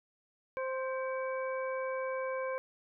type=harmonic tone with a mistuned harmonic; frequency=523.3 Hz; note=C5; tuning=in tune; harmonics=1 / 2 / 3 / 4; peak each=-34 / -40 / -44 / -46 dBFS; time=0.57-2.58 s; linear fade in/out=0 ms; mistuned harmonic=4; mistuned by=+150 cents; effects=none